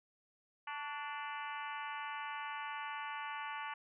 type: harmonic tone with a mistuned harmonic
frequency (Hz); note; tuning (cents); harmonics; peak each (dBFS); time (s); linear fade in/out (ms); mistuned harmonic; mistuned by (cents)
293.7; D4; 0; 3 / 4 / 5 / 6 / 7 / 8 / 9 / 10; -44 / -46 / -48 / -50 / -51 / -52 / -53 / -54; 0.67-3.74; 5; 4; -53
effects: none